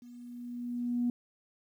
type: tone with level ramp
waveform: sine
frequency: 242.1 Hz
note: B3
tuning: 34 cents flat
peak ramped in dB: -48 to -25 dBFS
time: 0.02-1.1 s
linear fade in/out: 2 ms
effects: tanh soft clip ceiling -21 dBFS + 11-bit